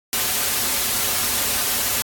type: noise with comb filter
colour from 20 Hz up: white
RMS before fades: -21 dBFS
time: 0.13-2.02 s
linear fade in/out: 0 ms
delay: 6.2 ms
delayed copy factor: -0.65
effects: AAC 64 kbps